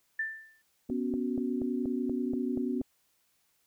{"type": "tone with exponential decay", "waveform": "sine", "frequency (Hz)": 1775, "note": "A6", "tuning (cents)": 15, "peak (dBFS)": -27, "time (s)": [0.19, 0.62], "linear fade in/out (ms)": 5, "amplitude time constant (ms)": 93}
{"type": "chord", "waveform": "sine", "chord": "B suspended second", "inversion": "none", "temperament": "equal", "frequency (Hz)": [246.9, 277.2, 370], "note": ["B3", "C#4", "F#4"], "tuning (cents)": [0, 0, 0], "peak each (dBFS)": [-31, -34, -36], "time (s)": [0.89, 2.82], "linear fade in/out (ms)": 10}
{"type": "click train", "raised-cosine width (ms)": 2, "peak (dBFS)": -26, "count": 9, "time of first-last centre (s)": [0.9, 2.814], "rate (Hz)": 4.18}
{"effects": ["white hiss -72 dBFS RMS until 3.66 s"]}